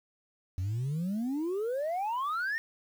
sine exponential sweep, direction up, 88 to 1864.7 Hz, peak -27 dBFS, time 0.58-2.58 s, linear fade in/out 0 ms, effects tanh soft clip ceiling -28 dBFS + 9-bit

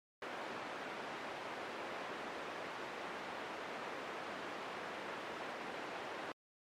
pink band-pass noise, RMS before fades -45 dBFS, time 0.22-6.32 s, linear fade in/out 2 ms, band 370 to 2200 Hz, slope 12 dB/octave, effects MP3 64 kbps

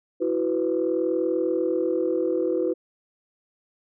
sine chord, E suspended second, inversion none, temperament equal with one note detuned, 329.6 / 370 / 498.2 Hz, E4 / F#4 / B4, 0 / 0 / +15 cents, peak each -25 dBFS, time 0.2-2.74 s, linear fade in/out 20 ms, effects tanh soft clip ceiling -13 dBFS

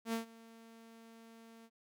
sawtooth tone with ADSR envelope, 227.3 Hz, A#3, 43 cents flat, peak -29 dBFS, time 0.05-1.7 s, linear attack 82 ms, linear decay 120 ms, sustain -22 dB, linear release 55 ms, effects none

